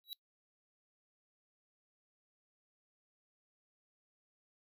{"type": "tone with exponential growth", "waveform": "square", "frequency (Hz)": 3903, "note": "B7", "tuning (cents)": -21, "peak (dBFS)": -38, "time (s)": [0.04, 0.13], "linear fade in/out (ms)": 0, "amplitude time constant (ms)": 19, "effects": ["noise-tail reverb RT60 0.1 s tail -21 dB re dry"]}